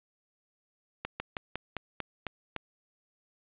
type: slowing click train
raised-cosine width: 0.3 ms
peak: -17 dBFS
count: 8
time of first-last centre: 1.05-2.563 s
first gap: 150 ms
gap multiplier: 1.12
effects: resampled to 8000 Hz + 9-bit

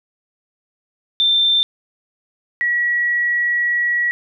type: tone pair in turn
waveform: sine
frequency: 3571 / 1924.2 Hz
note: A7 / B6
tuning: +25 / -46 cents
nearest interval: major seventh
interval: 1071 cents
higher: first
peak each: -12 / -15 dBFS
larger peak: first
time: 1.2-1.63 / 2.61-4.11 s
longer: second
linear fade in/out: 0 ms
effects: none

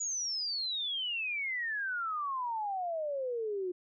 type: exponential sweep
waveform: sine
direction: down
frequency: 6920 to 353.4 Hz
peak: -32 dBFS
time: 0-3.72 s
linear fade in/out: 10 ms
effects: none

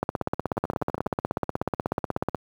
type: two click trains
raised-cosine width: 1 ms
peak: -10 / -16 dBFS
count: 39 / 7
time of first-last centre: 0.03-2.347 / 0.57-1.062 s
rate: 16.4 / 12.2 Hz
effects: high-pass 80 Hz 12 dB/octave + 8-bit

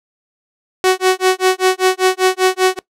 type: tone with tremolo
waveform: sawtooth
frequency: 372.9 Hz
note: F#4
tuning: 14 cents sharp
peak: -4 dBFS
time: 0.84-2.79 s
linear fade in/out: 0 ms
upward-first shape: sine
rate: 5.1 Hz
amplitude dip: 100%
effects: noise-tail reverb RT60 0.1 s tail -20 dB re dry + low-pass 11000 Hz 12 dB/octave

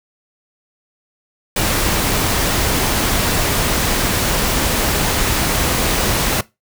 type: noise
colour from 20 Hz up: pink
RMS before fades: -17 dBFS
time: 1.56-6.41 s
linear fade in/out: 5 ms
effects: noise-tail reverb RT60 0.2 s tail -19 dB re dry

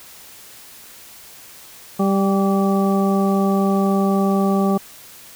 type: harmonic tone with a mistuned harmonic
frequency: 196 Hz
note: G3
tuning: in tune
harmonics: 1 / 2 / 3 / 4 / 6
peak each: -16 / -22 / -26 / -25 / -27 dBFS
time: 1.99-4.78 s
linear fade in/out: 10 ms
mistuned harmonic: 6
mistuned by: -30 cents
effects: white hiss -42 dBFS RMS until 5.35 s

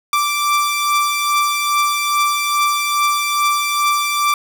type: beating tone pair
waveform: sawtooth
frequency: 1172 / 1174.4 Hz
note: D6 / D6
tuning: -4 / 0 cents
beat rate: 2.4 Hz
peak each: -12 / -18 dBFS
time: 0.13-4.34 s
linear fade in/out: 2 ms
effects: none

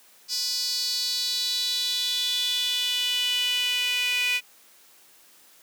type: tone with high-pass filter sweep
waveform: sawtooth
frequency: 493.9 Hz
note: B4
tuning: in tune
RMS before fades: -26 dBFS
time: 0.28-4.41 s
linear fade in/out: 50 ms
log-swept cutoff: 4900 to 2500 Hz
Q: 6
effects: white hiss -55 dBFS RMS until 5.62 s + high-pass 200 Hz 12 dB/octave

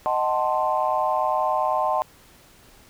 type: chord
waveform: sine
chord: D# diminished seventh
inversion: none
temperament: equal with one note detuned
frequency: 622.3 / 749.9 / 880 / 1046.5 Hz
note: D#5 / F#5 / A5 / C6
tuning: 0 / +23 / 0 / 0 cents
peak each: -25 dBFS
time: 0.06-2.02 s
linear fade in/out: 0 ms
effects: tanh soft clip ceiling -9 dBFS + pink hiss -52 dBFS RMS until 2.89 s

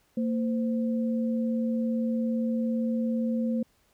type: tone pair together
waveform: sine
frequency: 229.4 / 516.9 Hz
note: A#3 / C5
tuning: -28 / -21 cents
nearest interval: octave + major second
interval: 1407 cents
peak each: -25 / -34 dBFS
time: 0.17-3.63 s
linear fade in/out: 5 ms
effects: pink hiss -67 dBFS RMS until 3.93 s

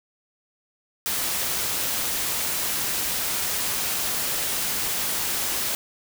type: noise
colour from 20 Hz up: white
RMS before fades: -26 dBFS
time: 1.06-5.75 s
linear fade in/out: 0 ms
effects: none

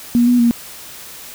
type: tone with pitch steps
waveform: sine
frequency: 239.1 / 244.8 / 236 Hz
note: A#3 / B3 / A#3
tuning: +44 / -15 / +22 cents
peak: -9 dBFS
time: 0.15-0.51 s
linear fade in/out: 0 ms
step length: 120 ms
effects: white hiss -35 dBFS RMS until 1.34 s

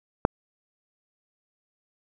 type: click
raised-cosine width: 1 ms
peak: -3 dBFS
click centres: 0.251 s
effects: none

